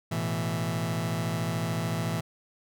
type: chord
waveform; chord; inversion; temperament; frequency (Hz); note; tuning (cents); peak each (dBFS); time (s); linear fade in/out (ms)
sawtooth; A suspended second; none; just; 110 / 123.75 / 165; A2 / B2 / E3; 0 / +4 / +2; -28 / -30 / -26; 0.11-2.21; 10
effects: none